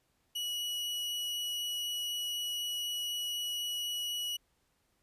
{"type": "tone", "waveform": "40% pulse", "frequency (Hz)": 2926, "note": "F#7", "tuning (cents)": -20, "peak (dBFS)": -33, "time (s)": [0.35, 4.37], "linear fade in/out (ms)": 10, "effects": ["pink hiss -75 dBFS RMS until 5.02 s", "resampled to 32000 Hz"]}